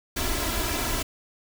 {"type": "noise with comb filter", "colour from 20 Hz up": "pink", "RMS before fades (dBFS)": -27, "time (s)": [0.16, 1.03], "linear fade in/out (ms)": 10, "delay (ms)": 3, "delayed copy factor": 0.7, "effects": []}